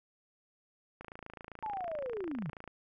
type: click train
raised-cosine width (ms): 0.5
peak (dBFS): -30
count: 47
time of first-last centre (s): 1.01-2.677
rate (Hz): 27.6
type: linear sweep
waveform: sine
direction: down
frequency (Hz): 894 to 130.81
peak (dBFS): -35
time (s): 1.63-2.5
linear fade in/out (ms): 2
effects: none